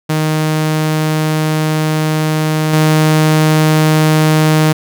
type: tone with level steps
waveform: sawtooth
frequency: 155.56 Hz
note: D#3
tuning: in tune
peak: -8 / -4 dBFS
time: 0.09-4.73 s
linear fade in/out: 10 ms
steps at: 2.73 s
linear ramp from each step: 5 ms
effects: none